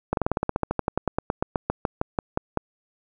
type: slowing click train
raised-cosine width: 1 ms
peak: -8 dBFS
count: 25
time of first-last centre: 0.13-2.573 s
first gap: 42 ms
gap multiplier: 1.07
effects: none